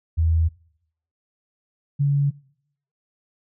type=tone pair in turn; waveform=sine; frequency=81.5 / 141.78 Hz; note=E2 / C#3; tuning=-19 / +39 cents; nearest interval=minor seventh; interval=958 cents; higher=second; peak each=-16 dBFS; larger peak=neither; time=0.17-0.49 / 1.99-2.31 s; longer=neither; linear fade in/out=20 ms; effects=noise-tail reverb RT60 0.7 s tail -23 dB re dry

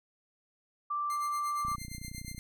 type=tone; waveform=sine; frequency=1174.7 Hz; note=D6; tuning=in tune; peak=-30 dBFS; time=0.9-1.76 s; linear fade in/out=10 ms
type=tone with tremolo; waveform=10% pulse; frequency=2093 Hz; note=C7; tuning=in tune; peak=-32 dBFS; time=1.1-2.39 s; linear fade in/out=0 ms; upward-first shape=sine; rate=8.6 Hz; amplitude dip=80%
type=click train; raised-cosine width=5 ms; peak=-31 dBFS; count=23; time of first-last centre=1.65-2.381 s; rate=30.1 Hz
effects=none

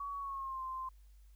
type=tone with pitch glide; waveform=sine; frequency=1126 to 1044.5 Hz; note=C#6 to C6; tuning=+27 to -3 cents; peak=-38 dBFS; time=0-0.89 s; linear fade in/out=5 ms; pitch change=-130 cents; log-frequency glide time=0.17-0.62 s; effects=added 50 Hz sine -56 dBFS peak until 1.35 s + white hiss -75 dBFS RMS until 1.35 s

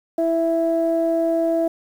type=tone pair together; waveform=sine; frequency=329.6 / 661.7 Hz; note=E4 / E5; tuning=0 / +6 cents; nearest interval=octave; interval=1206 cents; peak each=-20 / -18 dBFS; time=0.18-1.68 s; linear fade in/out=5 ms; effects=tanh soft clip ceiling -10 dBFS + 8-bit

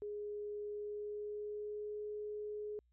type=tone with pitch glide; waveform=sine; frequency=415.3 to 419.9 Hz; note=G#4 to G#4; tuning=0 to +19 cents; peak=-40 dBFS; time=0.02-2.79 s; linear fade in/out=0 ms; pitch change=+19 cents; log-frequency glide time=0.67-2.02 s; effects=added 60 Hz sine -70 dBFS peak until 2.92 s

